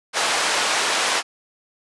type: band-pass noise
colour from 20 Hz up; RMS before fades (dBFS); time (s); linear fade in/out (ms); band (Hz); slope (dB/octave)
pink; -21; 0.13-1.23; 50; 680 to 7700; 12
effects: resampled to 24000 Hz